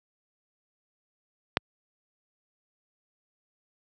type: click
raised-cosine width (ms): 0.3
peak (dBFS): -4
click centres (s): 1.571
effects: high-pass 80 Hz 12 dB/octave